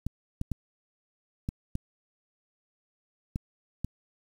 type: clicks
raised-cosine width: 5 ms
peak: -18 dBFS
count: 7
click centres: 0.066 / 0.414 / 0.517 / 1.489 / 1.754 / 3.359 / 3.846 s
effects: 8-bit